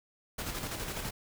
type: noise with tremolo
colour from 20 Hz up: pink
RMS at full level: -36 dBFS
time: 0.38-1.11 s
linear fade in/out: 10 ms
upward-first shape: square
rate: 12 Hz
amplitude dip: 40%
effects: none